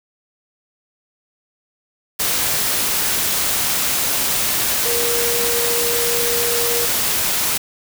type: tone in noise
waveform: sine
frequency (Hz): 473.6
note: A#4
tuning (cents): +27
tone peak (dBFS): -22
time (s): 4.85-6.86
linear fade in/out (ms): 10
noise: white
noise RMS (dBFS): -19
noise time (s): 2.19-7.58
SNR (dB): -6
effects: none